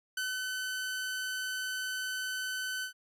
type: tone with ADSR envelope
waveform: sawtooth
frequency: 1515 Hz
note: F#6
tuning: 40 cents sharp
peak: -28 dBFS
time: 0.17-2.93 s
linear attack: 4 ms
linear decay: 210 ms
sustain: -2 dB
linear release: 100 ms
effects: resampled to 32000 Hz